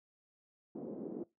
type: band-pass noise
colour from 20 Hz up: white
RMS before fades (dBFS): -43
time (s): 0.75-1.24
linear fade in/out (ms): 5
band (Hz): 210 to 410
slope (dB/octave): 24
effects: noise-tail reverb RT60 0.2 s tail -20 dB re dry